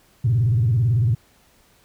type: tone with vibrato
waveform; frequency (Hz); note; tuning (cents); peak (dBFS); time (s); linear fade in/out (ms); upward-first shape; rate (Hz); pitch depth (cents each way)
sine; 116.2; A#2; -5; -14; 0.24-1.15; 10; square; 18; 170
effects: tanh soft clip ceiling -11 dBFS + pink hiss -57 dBFS RMS until 1.84 s